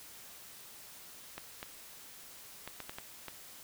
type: clicks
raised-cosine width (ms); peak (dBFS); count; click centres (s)
0.3; -25; 7; 1.38 / 1.629 / 2.676 / 2.803 / 2.895 / 2.985 / 3.283
effects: white hiss -52 dBFS RMS until 3.63 s